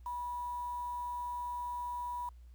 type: tone with quantisation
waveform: sine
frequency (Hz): 975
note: B5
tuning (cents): -23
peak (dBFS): -36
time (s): 0.06-2.29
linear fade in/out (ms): 2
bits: 9
effects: added 60 Hz sine -51 dBFS peak until 2.54 s + pink hiss -75 dBFS RMS until 2.54 s